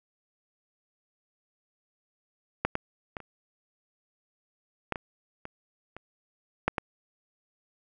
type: clicks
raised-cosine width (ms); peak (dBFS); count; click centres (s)
0.5; -9 / -13 / -20 / -29 / -13 / -19 / -23 / -26 / -8 / -13; 10; 2.65 / 2.754 / 3.168 / 3.203 / 4.923 / 4.958 / 5.454 / 5.966 / 6.68 / 6.782
effects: none